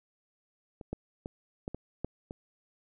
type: clicks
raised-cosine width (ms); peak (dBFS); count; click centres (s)
2; -30 / -21 / -24 / -22 / -24 / -19 / -26; 7; 0.812 / 0.93 / 1.259 / 1.679 / 1.746 / 2.046 / 2.309
effects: none